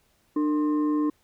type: tone with frequency modulation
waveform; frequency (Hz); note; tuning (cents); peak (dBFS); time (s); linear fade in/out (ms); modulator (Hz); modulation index
sine; 300; D4; +37; -21; 0.36-1.1; 5; 756; 0.42
effects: pink hiss -66 dBFS RMS until 1.23 s